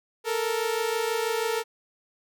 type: tone pair together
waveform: sawtooth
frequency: 440 / 466.2 Hz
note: A4 / A#4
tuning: 0 / 0 cents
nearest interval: minor second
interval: 100 cents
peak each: -24 dBFS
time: 0.24-1.64 s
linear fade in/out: 50 ms
effects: none